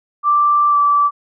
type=tone with pitch glide; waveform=sine; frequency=1174.7 to 1159.9 Hz; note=D6 to D6; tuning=0 to -22 cents; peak=-10 dBFS; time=0.23-1.11 s; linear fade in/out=50 ms; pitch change=-22 cents; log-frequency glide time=0.69-0.77 s; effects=none